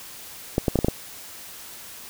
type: clicks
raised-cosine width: 2 ms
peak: -6 dBFS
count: 6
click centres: 0.581 / 0.682 / 0.757 / 0.789 / 0.846 / 0.884 s
effects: white hiss -41 dBFS RMS until 2.09 s